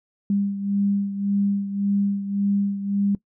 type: beating tone pair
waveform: sine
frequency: 199.9 / 201.7 Hz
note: G3 / G3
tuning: +34 / +50 cents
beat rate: 1.8 Hz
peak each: -21 / -27 dBFS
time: 0.3-3.15 s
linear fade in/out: 2 ms
effects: noise-tail reverb RT60 0.1 s tail -20 dB re dry